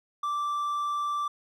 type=tone; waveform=triangle; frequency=1171 Hz; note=D6; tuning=5 cents flat; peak=-25 dBFS; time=0.23-1.28 s; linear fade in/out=5 ms; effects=none